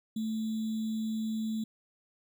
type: tone with sample-and-hold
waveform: sine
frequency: 220 Hz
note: A3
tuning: in tune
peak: -30 dBFS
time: 0.16-1.64 s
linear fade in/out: 5 ms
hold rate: 3675 Hz
effects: none